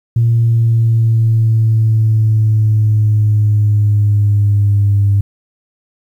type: exponential sweep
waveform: sine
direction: down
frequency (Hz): 116.54 to 100.2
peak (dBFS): -7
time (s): 0.16-5.21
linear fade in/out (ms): 5
effects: tanh soft clip ceiling -4 dBFS + 8-bit